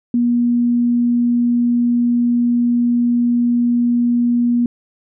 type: tone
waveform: sine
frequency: 240 Hz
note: B3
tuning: 49 cents flat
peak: -12 dBFS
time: 0.14-4.66 s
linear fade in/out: 2 ms
effects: none